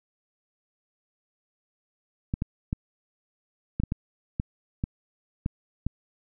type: clicks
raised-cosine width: 5 ms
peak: -14 dBFS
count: 10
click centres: 2.339 / 2.421 / 2.729 / 3.8 / 3.836 / 3.921 / 4.399 / 4.839 / 5.461 / 5.866 s
effects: none